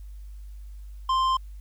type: tone with tanh clipping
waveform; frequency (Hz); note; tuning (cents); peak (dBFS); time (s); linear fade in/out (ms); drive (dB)
sine; 1046.5; C6; 0; -22; 1.09-1.37; 5; 10
effects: added 50 Hz sine -38 dBFS peak until 1.6 s + white hiss -65 dBFS RMS until 1.6 s